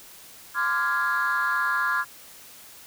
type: chord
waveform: sine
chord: D half-diminished seventh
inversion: third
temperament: equal with one note detuned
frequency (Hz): 1030.9 / 1174.7 / 1396.9 / 1661.2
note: C6 / D6 / F6 / Ab6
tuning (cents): -26 / 0 / 0 / 0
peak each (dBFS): -27 / -29 / -25 / -25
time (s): 0.54-2.05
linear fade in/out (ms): 50
effects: tanh soft clip ceiling -16 dBFS + white hiss -47 dBFS RMS until 2.86 s